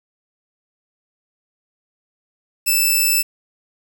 5% pulse tone, 2637 Hz, E7, in tune, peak -5 dBFS, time 2.66-3.23 s, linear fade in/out 20 ms, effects 7-bit

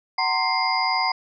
sine tone cluster, 751 / 925 / 1048 / 2100 / 4905 Hz, F#5 / A#5 / C6 / C7 / D#8, +26 / -14 / +2 / +6 / -26 cents, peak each -26 dBFS, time 0.18-1.12 s, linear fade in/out 5 ms, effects none

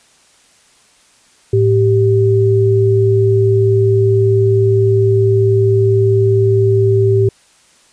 sine tone pair together, 109.44 / 390 Hz, A2 / G4, -9 / -9 cents, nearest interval octave + minor seventh, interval 2200 cents, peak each -11 dBFS, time 1.53-7.29 s, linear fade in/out 5 ms, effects white hiss -50 dBFS RMS until 7.92 s + resampled to 22050 Hz

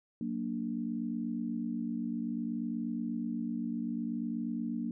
sine chord, Gb augmented, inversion none, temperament equal, 185 / 233.1 / 293.7 Hz, Gb3 / Bb3 / D4, 0 / 0 / 0 cents, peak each -40 / -34 / -39 dBFS, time 0.21-4.91 s, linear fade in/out 2 ms, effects none

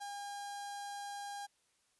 sawtooth tone with notch filter, 809 Hz, G#5, 46 cents flat, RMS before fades -44 dBFS, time 0-1.47 s, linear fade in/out 20 ms, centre 2300 Hz, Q 1.4, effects white hiss -75 dBFS RMS until 1.99 s + resampled to 24000 Hz

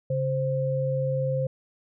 sine tone pair together, 137.97 / 523.3 Hz, C#3 / C5, -8 / 0 cents, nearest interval octave + major seventh, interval 2308 cents, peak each -26 dBFS, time 0.1-1.47 s, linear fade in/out 5 ms, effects none

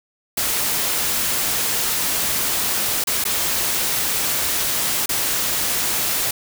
white noise with dropouts, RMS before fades -21 dBFS, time 0.37-6.31 s, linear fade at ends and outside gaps 5 ms, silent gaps 3.04-3.071 / 3.241-3.251 / 5.06-5.091 s, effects none

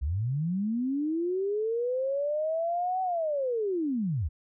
sine linear two-way sweep, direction up then down, 61.74 to 757 to 61.74 Hz, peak -26 dBFS, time 0.01-4.29 s, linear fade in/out 20 ms, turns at 3.02 s, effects none

